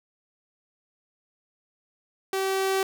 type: tone with level ramp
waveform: sawtooth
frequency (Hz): 384.7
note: G4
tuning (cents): -33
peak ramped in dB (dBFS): -21 to -18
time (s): 2.33-2.83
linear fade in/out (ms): 2
effects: none

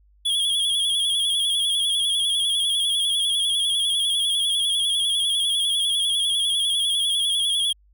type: tone with vibrato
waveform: square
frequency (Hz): 3322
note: G#7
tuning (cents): 0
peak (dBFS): -20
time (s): 0.25-7.73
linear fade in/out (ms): 10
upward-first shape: square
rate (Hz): 10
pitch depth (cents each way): 44
effects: added 50 Hz sine -54 dBFS peak until 7.93 s

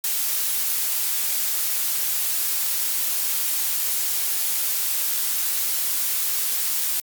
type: noise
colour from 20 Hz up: blue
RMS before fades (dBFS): -23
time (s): 0.04-7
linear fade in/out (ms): 2
effects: Opus 48 kbps

